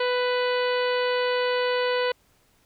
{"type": "harmonic tone", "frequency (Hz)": 496.1, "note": "B4", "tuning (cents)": 8, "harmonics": [1, 2, 3, 4, 5, 6, 7, 8, 9], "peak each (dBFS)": [-23, -30, -32, -34, -37, -35, -42, -40, -40], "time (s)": [0, 2.12], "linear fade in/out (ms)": 5, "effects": ["pink hiss -63 dBFS RMS until 2.65 s"]}